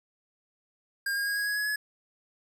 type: tone with pitch steps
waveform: square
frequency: 1611 / 1625 / 1639.2 / 1653.4 / 1667.8 / 1682.3 / 1697 Hz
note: G6 / G#6 / G#6 / G#6 / G#6 / G#6 / G#6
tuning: +47 / -38 / -23 / -8 / +7 / +22 / +37 cents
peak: -28 dBFS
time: 1.06-1.76 s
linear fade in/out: 5 ms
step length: 100 ms
effects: none